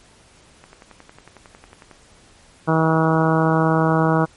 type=click train; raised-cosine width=0.5 ms; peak=-26 dBFS; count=15; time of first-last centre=0.64-1.913 s; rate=11 Hz
type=harmonic tone; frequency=160.5 Hz; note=E3; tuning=46 cents flat; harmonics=1 / 2 / 3 / 4 / 5 / 6 / 7 / 8 / 9; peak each=-18 / -21 / -23 / -24 / -25 / -26 / -26 / -27 / -28 dBFS; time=2.67-4.26 s; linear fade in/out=20 ms
effects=pink hiss -51 dBFS RMS until 4.36 s + MP3 48 kbps